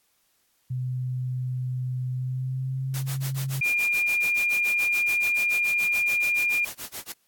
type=tone with pitch glide; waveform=sine; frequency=127 to 134.47 Hz; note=B2 to C3; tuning=+49 to +48 cents; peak=-26 dBFS; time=0.7-3.61 s; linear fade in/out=10 ms; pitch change=+99 cents; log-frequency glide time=2.11-3.09 s
type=noise with tremolo; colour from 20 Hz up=white; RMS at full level=-34 dBFS; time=2.94-7.12 s; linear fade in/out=0 ms; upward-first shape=sine; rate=7 Hz; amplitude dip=100%
type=tone; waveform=sine; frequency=2409 Hz; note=D7; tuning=43 cents sharp; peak=-21 dBFS; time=3.61-6.65 s; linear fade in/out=5 ms
effects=white hiss -68 dBFS RMS until 7.27 s + AAC 64 kbps